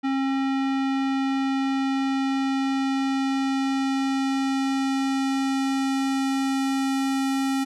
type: tone with low-pass filter sweep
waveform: square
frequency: 269.7 Hz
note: C#4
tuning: 47 cents flat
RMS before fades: -24 dBFS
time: 0.03-7.65 s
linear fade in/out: 20 ms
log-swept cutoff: 3000 to 11000 Hz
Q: 0.75
effects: none